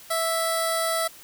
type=tone with notch filter; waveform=10% pulse; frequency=659 Hz; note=E5; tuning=1 cent flat; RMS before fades=-25 dBFS; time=0.1-1.08 s; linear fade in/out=10 ms; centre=2700 Hz; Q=0.83; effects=white hiss -47 dBFS RMS until 1.23 s